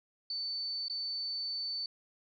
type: tone with dropouts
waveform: sine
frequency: 4520 Hz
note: C#8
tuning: 33 cents sharp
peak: -34 dBFS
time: 0.3-1.86 s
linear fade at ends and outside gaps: 2 ms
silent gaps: 0.883-0.898 s
effects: none